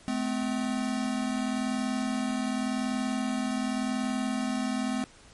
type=tone pair together; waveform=square; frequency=215 / 255.9 Hz; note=A3 / C4; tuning=-40 / -38 cents; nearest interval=minor third; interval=302 cents; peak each=-32 / -30 dBFS; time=0.08-5.04 s; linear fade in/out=0 ms; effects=pink hiss -54 dBFS RMS until 5.33 s + MP3 48 kbps